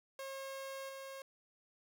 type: tone with level steps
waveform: sawtooth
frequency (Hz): 540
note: C#5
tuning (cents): -45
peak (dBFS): -39 / -42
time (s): 0.19-1.22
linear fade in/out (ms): 2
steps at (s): 0.89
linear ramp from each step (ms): 2
effects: none

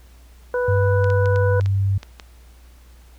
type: harmonic tone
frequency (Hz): 493.9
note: B4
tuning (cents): 0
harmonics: 1 / 2 / 3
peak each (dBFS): -19 / -29 / -28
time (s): 0.54-1.6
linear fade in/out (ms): 2
type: tone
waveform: sine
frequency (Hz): 98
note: G2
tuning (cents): 0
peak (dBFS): -16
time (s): 0.68-1.98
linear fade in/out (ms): 5
type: clicks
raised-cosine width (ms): 0.2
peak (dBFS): -18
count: 8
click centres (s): 1.043 / 1.102 / 1.258 / 1.36 / 1.61 / 1.66 / 2.031 / 2.198
effects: added 60 Hz sine -44 dBFS peak until 3.18 s + pink hiss -55 dBFS RMS until 3.18 s

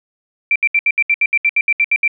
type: tone bursts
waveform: sine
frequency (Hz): 2349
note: D7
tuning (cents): 0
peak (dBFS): -10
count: 14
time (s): 0.51-2.078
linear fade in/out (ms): 2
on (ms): 47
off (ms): 70
effects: none

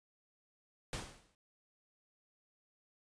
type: noise with exponential decay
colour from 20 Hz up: pink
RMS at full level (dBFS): -38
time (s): 0.93-1.35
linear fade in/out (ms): 1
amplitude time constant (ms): 90
effects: resampled to 22050 Hz

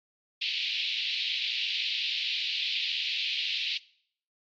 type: band-pass noise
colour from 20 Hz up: pink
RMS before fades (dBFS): -31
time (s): 0.41-3.78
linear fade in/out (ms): 10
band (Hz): 2500 to 4300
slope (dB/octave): 48
effects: noise-tail reverb RT60 0.6 s tail -21 dB re dry + AAC 64 kbps

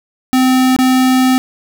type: tone with dropouts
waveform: square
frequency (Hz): 257.8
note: C4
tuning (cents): -26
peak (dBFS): -9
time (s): 0.33-1.38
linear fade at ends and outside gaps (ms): 0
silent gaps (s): 0.764-0.788
effects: none

